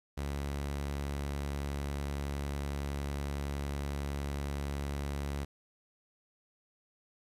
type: tone with vibrato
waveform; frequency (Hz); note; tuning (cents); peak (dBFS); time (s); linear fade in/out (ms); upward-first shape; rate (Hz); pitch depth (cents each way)
sawtooth; 70.8; C#2; +37; -30; 0.17-5.45; 10; triangle; 11; 8
effects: resampled to 32000 Hz + 10-bit